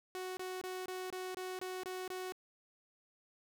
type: tone bursts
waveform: sawtooth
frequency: 370 Hz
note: F#4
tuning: in tune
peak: -36 dBFS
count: 9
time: 0.15-2.322 s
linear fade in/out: 0 ms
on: 220 ms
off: 24 ms
effects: none